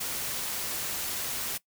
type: noise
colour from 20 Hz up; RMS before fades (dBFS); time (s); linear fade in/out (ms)
white; -33; 0-1.58; 10
effects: noise-tail reverb RT60 0.1 s tail -20 dB re dry